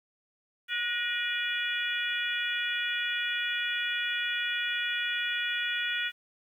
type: harmonic tone with a mistuned harmonic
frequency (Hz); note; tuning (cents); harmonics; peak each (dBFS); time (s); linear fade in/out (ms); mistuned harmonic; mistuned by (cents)
485; B4; -31; 3 / 4 / 5 / 6 / 7; -33 / -34 / -35 / -36 / -36; 0.68-6.12; 50; 4; -53
effects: 10-bit